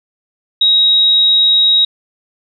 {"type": "tone", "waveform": "sine", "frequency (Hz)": 3803, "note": "A#7", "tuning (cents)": 34, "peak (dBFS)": -7, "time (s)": [0.61, 1.85], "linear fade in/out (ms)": 5, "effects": []}